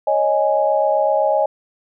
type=chord; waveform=sine; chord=C# suspended second; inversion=none; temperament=equal; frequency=554.4 / 622.3 / 830.6 Hz; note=C#5 / D#5 / G#5; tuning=0 / 0 / 0 cents; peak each=-19 / -17 / -19 dBFS; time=0.07-1.46 s; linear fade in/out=5 ms; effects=none